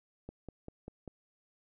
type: click train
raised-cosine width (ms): 2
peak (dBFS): -30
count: 5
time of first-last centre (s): 0.29-1.077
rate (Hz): 5.08
effects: none